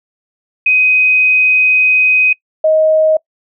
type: tone pair in turn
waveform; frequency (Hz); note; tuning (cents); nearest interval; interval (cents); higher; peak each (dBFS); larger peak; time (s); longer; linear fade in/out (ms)
sine; 2512 / 628; D#7 / D#5; +16 / +16; 2 octaves; 2400; first; -7; neither; 0.66-2.33 / 2.64-3.17; first; 5
effects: noise-tail reverb RT60 0.1 s tail -24 dB re dry